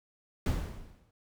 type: noise with exponential decay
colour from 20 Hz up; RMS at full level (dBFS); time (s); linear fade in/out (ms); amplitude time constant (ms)
brown; -26; 0.46-1.11; 2; 140
effects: none